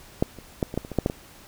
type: clicks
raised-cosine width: 2 ms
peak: -6 / -27 / -9 / -19 / -11 / -24 / -20 / -7 / -8 / -15 dBFS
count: 10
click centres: 0.225 / 0.387 / 0.628 / 0.741 / 0.776 / 0.849 / 0.917 / 0.987 / 1.061 / 1.099 s
effects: pink hiss -49 dBFS RMS until 1.47 s